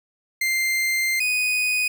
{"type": "tone pair in turn", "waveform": "40% pulse", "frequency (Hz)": [2093, 2489], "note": ["C7", "D#7"], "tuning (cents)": [0, 0], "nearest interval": "minor third", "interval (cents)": 300, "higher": "second", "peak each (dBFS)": -19, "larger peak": "neither", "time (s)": [[0.41, 1.2], [1.2, 1.88]], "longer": "first", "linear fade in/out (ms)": 5, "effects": []}